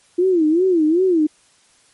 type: tone with vibrato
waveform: sine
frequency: 340 Hz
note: F4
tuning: 46 cents flat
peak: -12 dBFS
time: 0.18-1.27 s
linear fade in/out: 10 ms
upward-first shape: sine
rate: 2.6 Hz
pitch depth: 190 cents each way
effects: white hiss -55 dBFS RMS until 1.93 s + MP3 48 kbps